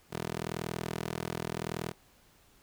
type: tone with high-pass filter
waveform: 15% pulse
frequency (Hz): 40.83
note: E1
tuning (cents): -16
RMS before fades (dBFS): -37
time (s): 0.1-1.94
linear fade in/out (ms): 50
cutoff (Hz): 210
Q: 0.94
effects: pink hiss -63 dBFS RMS until 2.62 s